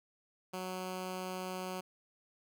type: tone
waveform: 10% pulse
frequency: 184.9 Hz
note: F#3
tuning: 1 cent flat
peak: -30 dBFS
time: 0.53-1.81 s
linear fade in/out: 10 ms
effects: none